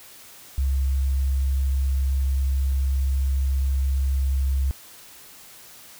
sine tone pair in turn, 67.3 / 67.3 Hz, C2 / C2, +49 / +49 cents, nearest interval unison, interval 0 cents, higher neither, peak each -19 dBFS, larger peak neither, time 0.58-2.72 / 2.72-4.71 s, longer first, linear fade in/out 0 ms, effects white hiss -46 dBFS RMS until 5.99 s

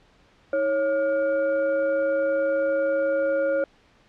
sine tone with frequency modulation, 551 Hz, C#5, 11 cents flat, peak -20 dBFS, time 0.53-3.64 s, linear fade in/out 2 ms, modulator 870 Hz, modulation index 0.52, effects pink hiss -58 dBFS RMS until 4.08 s + low-pass 4000 Hz 12 dB/octave

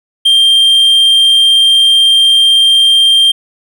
triangle tone, 3179 Hz, G7, 24 cents sharp, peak -3 dBFS, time 0.25-3.32 s, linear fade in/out 10 ms, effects none

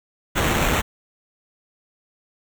pink noise with sample-and-hold, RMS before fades -20 dBFS, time 0.35-0.82 s, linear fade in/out 20 ms, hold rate 4900 Hz, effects none

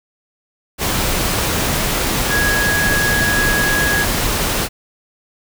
sine tone in noise, 1661.2 Hz, G#6, in tune, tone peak -16 dBFS, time 2.28-4.07 s, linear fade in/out 50 ms, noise pink, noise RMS -18 dBFS, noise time 0.78-4.69 s, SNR -1 dB, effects none

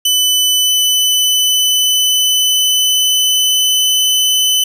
sawtooth tone with pitch glide, 3000 to 3019 Hz, F#7 to F#7, +23 to +34 cents, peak -7 dBFS, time 0.05-4.64 s, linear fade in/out 5 ms, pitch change +11 cents, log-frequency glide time 0.57-4.07 s, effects none

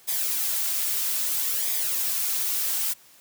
blue noise with flanger, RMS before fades -26 dBFS, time 0.07-2.94 s, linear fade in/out 20 ms, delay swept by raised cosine 0.69 to 3.79 ms, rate 0.61 Hz, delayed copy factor -0.55, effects white hiss -54 dBFS RMS until 3.2 s + high-pass 80 Hz 12 dB/octave

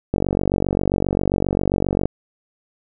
click train, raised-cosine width 2 ms, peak -5 dBFS, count 92, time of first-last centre 0.14-2.056 s, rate 47.5 Hz, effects none

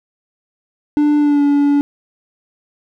triangle tone with pitch glide, 295.6 to 286.4 Hz, D4 to D4, +11 to -43 cents, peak -8 dBFS, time 0.97-1.81 s, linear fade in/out 0 ms, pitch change -54 cents, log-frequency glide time 1.18-1.42 s, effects none

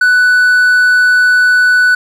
triangle tone, 1488 Hz, F#6, 9 cents sharp, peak -4 dBFS, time 0.01-1.95 s, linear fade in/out 5 ms, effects none

